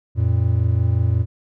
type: tone pair together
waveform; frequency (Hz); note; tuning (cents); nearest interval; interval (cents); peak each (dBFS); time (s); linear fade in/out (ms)
triangle; 88.4 / 113.93; F2 / A#2; +22 / -39; major third; 439; -16; 0.15-1.26; 50
effects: none